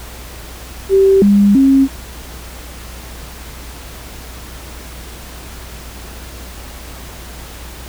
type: tone with pitch steps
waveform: sine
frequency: 388 / 202 / 270.3 Hz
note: G4 / G#3 / C#4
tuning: -18 / -48 / -44 cents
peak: -6 dBFS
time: 0.89-1.88 s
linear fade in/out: 50 ms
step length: 330 ms
effects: added 60 Hz sine -32 dBFS peak until 7.88 s + pink hiss -34 dBFS RMS until 7.88 s